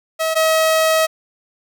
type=tone pair in turn; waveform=sawtooth; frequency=642 / 638.9 Hz; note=E5 / D#5; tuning=-46 / +46 cents; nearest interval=unison; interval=8 cents; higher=first; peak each=-13 / -9 dBFS; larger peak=second; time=0.19-0.35 / 0.35-1.07 s; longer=second; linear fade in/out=20 ms; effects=none